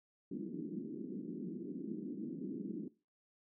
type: band-pass noise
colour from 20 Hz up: pink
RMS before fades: -43 dBFS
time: 0.31-2.88 s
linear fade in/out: 5 ms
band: 180 to 360 Hz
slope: 48 dB/octave
effects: noise-tail reverb RT60 0.3 s tail -19 dB re dry